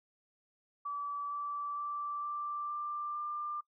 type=tone with pitch steps; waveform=sine; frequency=1152 / 1160 / 1168.1 / 1176.2 / 1184.4 / 1192.6 Hz; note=D6 / D6 / D6 / D6 / D6 / D6; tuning=-34 / -22 / -10 / +2 / +14 / +26 cents; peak=-35 dBFS; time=0.85-3.61 s; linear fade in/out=10 ms; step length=460 ms; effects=noise-tail reverb RT60 0.1 s tail -26 dB re dry